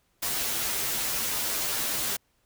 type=noise with comb filter; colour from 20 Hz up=white; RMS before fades=-29 dBFS; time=0.22-2.17 s; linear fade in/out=10 ms; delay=11 ms; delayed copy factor=-1; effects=pink hiss -70 dBFS RMS until 2.45 s